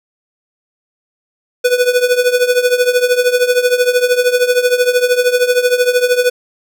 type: tone with tremolo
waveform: square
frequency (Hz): 494.5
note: B4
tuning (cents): +2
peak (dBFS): -7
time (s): 1.64-6.3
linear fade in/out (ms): 10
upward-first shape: triangle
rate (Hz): 13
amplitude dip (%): 85
effects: none

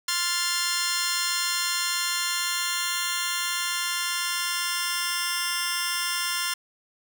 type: chord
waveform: 10% pulse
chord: F major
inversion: second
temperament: just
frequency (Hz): 1047.7 / 1396.9 / 1746.1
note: C6 / F6 / A6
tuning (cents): +2 / 0 / -14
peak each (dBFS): -21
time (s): 0.08-6.54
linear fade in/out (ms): 5
effects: none

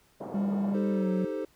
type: band-pass noise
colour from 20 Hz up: white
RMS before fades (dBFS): -39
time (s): 0.2-0.75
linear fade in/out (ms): 10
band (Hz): 140 to 740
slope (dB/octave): 24
type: tone with pitch glide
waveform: triangle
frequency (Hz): 199.6 to 186.23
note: G3 to F#3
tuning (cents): +32 to +11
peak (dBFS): -24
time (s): 0.34-1.25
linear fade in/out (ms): 5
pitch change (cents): -121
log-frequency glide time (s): 0.9-1.09
type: chord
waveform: triangle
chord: A half-diminished seventh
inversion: second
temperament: equal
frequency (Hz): 311.1 / 392 / 440 / 523.3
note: Eb4 / G4 / A4 / C5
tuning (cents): 0 / 0 / 0 / 0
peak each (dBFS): -34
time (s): 0.74-1.45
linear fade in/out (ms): 5
effects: pink hiss -64 dBFS RMS until 1.55 s

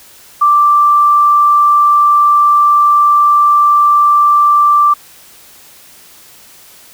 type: tone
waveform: sine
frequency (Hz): 1174.7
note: D6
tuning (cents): 0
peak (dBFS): -5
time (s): 0.41-4.94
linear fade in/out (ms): 10
effects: white hiss -40 dBFS RMS until 6.93 s

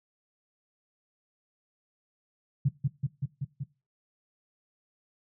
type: tone with echo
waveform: sine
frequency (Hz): 138.7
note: C#3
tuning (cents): +1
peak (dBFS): -20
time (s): 2.65-2.69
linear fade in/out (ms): 10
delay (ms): 190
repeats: 5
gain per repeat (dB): -2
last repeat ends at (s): 3.64
effects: noise-tail reverb RT60 0.3 s tail -20 dB re dry

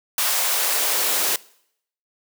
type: noise with high-pass filter sweep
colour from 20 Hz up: white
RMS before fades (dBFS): -21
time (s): 0.18-1.36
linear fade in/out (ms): 2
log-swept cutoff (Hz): 800 to 340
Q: 1.2
effects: noise-tail reverb RT60 0.7 s tail -22 dB re dry

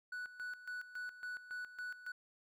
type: tone with tremolo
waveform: triangle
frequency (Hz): 1480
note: F#6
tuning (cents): 0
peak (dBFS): -39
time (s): 0.12-2.12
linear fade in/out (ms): 5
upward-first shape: square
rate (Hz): 3.6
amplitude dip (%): 75
effects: none

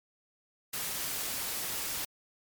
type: noise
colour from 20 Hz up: white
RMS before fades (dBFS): -35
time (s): 0.73-2.05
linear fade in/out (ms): 5
effects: MP3 96 kbps

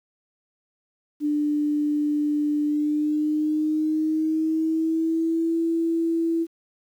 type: tone with pitch glide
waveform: sine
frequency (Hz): 296.5 to 330.9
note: D4 to E4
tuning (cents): +17 to +7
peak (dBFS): -20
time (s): 1.2-6.47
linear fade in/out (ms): 50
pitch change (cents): +190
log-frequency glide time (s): 2.65-5.56
effects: 9-bit

